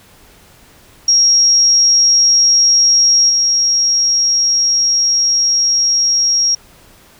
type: tone with level steps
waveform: sine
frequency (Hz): 5600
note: F8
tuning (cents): +4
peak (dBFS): -7 / -10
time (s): 1.08-6.55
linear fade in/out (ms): 5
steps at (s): 3.29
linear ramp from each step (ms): 10
effects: pink hiss -45 dBFS RMS until 7.19 s